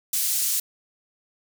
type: high-pass noise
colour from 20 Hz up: pink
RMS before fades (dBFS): -24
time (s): 0.13-0.6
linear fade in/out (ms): 5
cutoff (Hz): 6900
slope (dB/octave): 12
effects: none